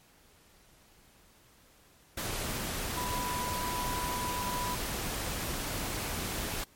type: tone in noise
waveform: sine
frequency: 987.8 Hz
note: B5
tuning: in tune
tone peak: -34 dBFS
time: 2.97-4.75 s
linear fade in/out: 5 ms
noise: pink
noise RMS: -35 dBFS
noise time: 2.17-6.64 s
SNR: -2 dB
effects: pink hiss -61 dBFS RMS until 6.75 s + MP3 64 kbps